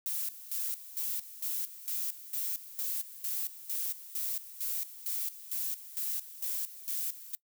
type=noise with tremolo; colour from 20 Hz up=violet; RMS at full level=-34 dBFS; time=0.06-7.35 s; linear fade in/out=0 ms; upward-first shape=square; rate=2.2 Hz; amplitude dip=80%; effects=noise-tail reverb RT60 0.1 s tail -22 dB re dry